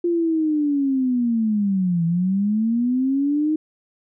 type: linear two-way sweep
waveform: sine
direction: down then up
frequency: 349.2 to 164.81 to 313.4 Hz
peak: -17 dBFS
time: 0.04-3.56 s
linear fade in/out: 5 ms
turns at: 2.05 s
effects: none